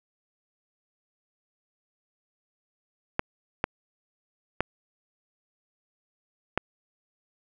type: clicks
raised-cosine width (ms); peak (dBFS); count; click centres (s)
0.5; -8; 4; 3.194 / 3.641 / 4.606 / 6.576
effects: none